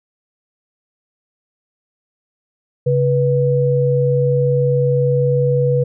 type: tone pair together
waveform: sine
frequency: 137.28 / 489.2 Hz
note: C#3 / B4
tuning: -16 / -16 cents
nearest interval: octave + minor seventh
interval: 2200 cents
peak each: -15 dBFS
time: 2.86-5.84 s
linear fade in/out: 10 ms
effects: none